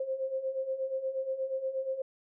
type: beating tone pair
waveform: sine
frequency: 523.3 / 531.7 Hz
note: C5 / C5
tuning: 0 / +28 cents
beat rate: 8.4 Hz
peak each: -37 / -32 dBFS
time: 0-2.02 s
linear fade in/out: 5 ms
effects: none